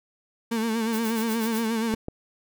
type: tone with vibrato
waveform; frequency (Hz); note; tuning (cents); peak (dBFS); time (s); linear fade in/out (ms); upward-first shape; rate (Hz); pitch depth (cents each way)
35% pulse; 225.4; A3; +42; -22; 0.51-1.95; 10; sine; 8.4; 58
type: noise with tremolo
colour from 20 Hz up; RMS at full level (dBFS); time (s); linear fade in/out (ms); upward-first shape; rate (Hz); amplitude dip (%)
blue; -35; 0.92-1.67; 20; sine; 8.1; 90
type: clicks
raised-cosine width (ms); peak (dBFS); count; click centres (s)
2; -18; 2; 1.939 / 2.084
effects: none